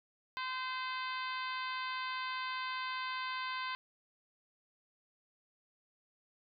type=harmonic tone; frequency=515 Hz; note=C5; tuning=28 cents flat; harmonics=2 / 3 / 4 / 5 / 6 / 7 / 8 / 9; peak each=-39 / -43 / -45 / -47 / -49 / -50 / -51 / -52 dBFS; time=0.37-3.75 s; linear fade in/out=0 ms; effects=none